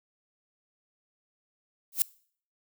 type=noise with exponential growth; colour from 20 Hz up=violet; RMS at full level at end=-19 dBFS; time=1.92-2.02 s; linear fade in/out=1 ms; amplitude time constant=21 ms; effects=noise-tail reverb RT60 0.5 s tail -22 dB re dry